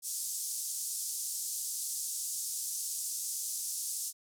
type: band-pass noise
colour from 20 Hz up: white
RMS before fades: -37 dBFS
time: 0.02-4.13 s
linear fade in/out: 50 ms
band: 5600 to 11000 Hz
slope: 24 dB/octave
effects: none